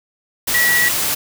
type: tone in noise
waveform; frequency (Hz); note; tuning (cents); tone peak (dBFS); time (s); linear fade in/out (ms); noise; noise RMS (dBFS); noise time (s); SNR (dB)
sine; 1935; B6; -36; -13; 0.54-0.89; 10; white; -19; 0.47-1.15; +3
effects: none